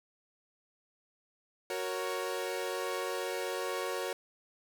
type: chord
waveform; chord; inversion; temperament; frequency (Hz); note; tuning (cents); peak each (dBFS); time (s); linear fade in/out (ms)
sawtooth; F# major; none; equal; 370 / 466.2 / 554.4; F#4 / A#4 / C#5; 0 / 0 / 0; -34; 1.7-4.13; 2
effects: none